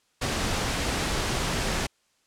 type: noise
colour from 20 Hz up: pink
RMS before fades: -27 dBFS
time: 0.21-1.87 s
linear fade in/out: 10 ms
effects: white hiss -68 dBFS RMS until 2.26 s + low-pass 8000 Hz 12 dB/octave